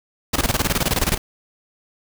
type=noise with tremolo; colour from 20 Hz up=pink; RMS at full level=-18 dBFS; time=0.33-1.18 s; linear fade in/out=10 ms; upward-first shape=square; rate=19 Hz; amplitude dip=80%; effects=none